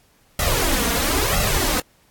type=noise with flanger; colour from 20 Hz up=pink; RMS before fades=-20 dBFS; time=0.39-1.8 s; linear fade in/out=2 ms; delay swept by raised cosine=1.5 to 4.3 ms; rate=1 Hz; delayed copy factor=+0.9; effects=pink hiss -58 dBFS RMS until 2.1 s + AAC 64 kbps